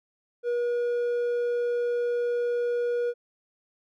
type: tone with hard clipping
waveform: sine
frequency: 480.6 Hz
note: B4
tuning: 47 cents flat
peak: -25 dBFS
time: 0.43-3.14 s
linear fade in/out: 50 ms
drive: 3 dB
effects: none